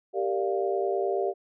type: chord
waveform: sine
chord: G minor seventh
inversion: none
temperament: equal with one note detuned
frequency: 392 / 461.3 / 587.3 / 698.5 Hz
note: G4 / Bb4 / D5 / F5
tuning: 0 / -18 / 0 / 0 cents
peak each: -27 / -32 / -32 / -31 dBFS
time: 0.13-1.34 s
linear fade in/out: 50 ms
effects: none